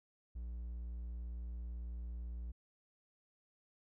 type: tone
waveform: triangle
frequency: 59 Hz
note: A#1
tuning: 22 cents sharp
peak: -39 dBFS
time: 0.35-2.52 s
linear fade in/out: 10 ms
effects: none